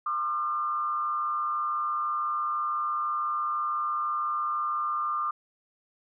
sine tone with frequency modulation, 1204 Hz, D6, 43 cents sharp, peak -26 dBFS, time 0.06-5.31 s, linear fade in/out 5 ms, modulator 134 Hz, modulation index 0.6, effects none

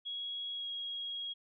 sine tone with pitch glide, 3322 to 3293 Hz, G#7 to G#7, 0 to -15 cents, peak -37 dBFS, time 0.05-1.34 s, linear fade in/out 20 ms, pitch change -15 cents, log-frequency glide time 0.53-0.69 s, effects none

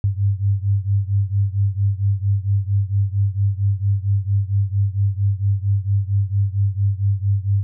sine beating tone pair, 98 / 102.4 Hz, G2 / G#2, 0 / -24 cents, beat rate 4.4 Hz, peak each -18 / -20 dBFS, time 0.04-7.63 s, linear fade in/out 0 ms, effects none

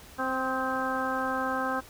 harmonic tone with a mistuned harmonic, 261.6 Hz, C4, in tune, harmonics 1 / 2 / 3 / 4 / 5 / 6, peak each -34 / -34 / -34 / -34 / -34 / -34 dBFS, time 0.18-1.81 s, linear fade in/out 20 ms, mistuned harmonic 5, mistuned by -31 cents, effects pink hiss -50 dBFS RMS until 1.89 s

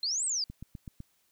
sine exponential two-way sweep, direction up then down, 4100 to 8500 to 4617 Hz, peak -28 dBFS, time 0.03-0.44 s, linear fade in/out 2 ms, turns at 0.25 s
click train, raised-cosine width 5 ms, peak -29 dBFS, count 5, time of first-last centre 0.5-1.004 s, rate 7.94 Hz
effects white hiss -71 dBFS RMS until 1.31 s

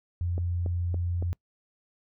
sine tone, 87.31 Hz, F2, in tune, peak -26 dBFS, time 0.21-1.33 s, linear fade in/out 0 ms
click train, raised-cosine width 2 ms, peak -23 dBFS, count 4, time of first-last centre 0.38-1.225 s, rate 3.55 Hz
effects noise-tail reverb RT60 0.1 s tail -25 dB re dry

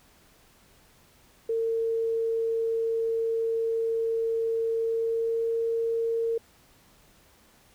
sine tone with pitch glide, 454.3 to 458 Hz, A#4 to A#4, -45 to -31 cents, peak -24 dBFS, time 1.49-6.38 s, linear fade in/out 5 ms, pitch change +14 cents, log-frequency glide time 4.81-5.55 s, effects pink hiss -59 dBFS RMS until 7.74 s

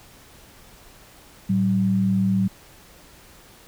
sine tone pair together, 110.41 / 190.6 Hz, A2 / G3, +6 / -48 cents, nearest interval major sixth, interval 946 cents, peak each -25 / -18 dBFS, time 1.49-2.48 s, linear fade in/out 10 ms, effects pink hiss -49 dBFS RMS until 3.67 s

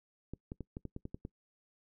clicks, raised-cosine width 3 ms, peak -28 dBFS, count 9, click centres 0.336 / 0.519 / 0.607 / 0.769 / 0.853 / 0.964 / 1.054 / 1.145 / 1.251 s, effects noise-tail reverb RT60 0.1 s tail -23 dB re dry

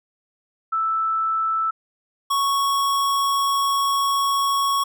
sine / square tone pair in turn, 1318.5 / 1108.7 Hz, E6 / C#6, 0 / 0 cents, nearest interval minor third, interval 300 cents, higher first, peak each -19 dBFS, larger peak neither, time 0.72-1.71 / 2.3-4.84 s, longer second, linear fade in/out 10 ms, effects none

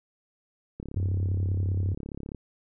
click train, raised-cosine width 3 ms, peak -24 dBFS, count 55, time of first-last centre 0.8-2.347 s, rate 34.9 Hz
sine tone, 93.9 Hz, F#2, 26 cents sharp, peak -24 dBFS, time 0.96-1.94 s, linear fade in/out 5 ms
effects none

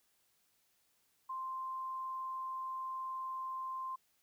sine tone, 1046.5 Hz, C6, in tune, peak -38 dBFS, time 1.29-3.96 s, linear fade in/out 10 ms, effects white hiss -75 dBFS RMS until 4.22 s

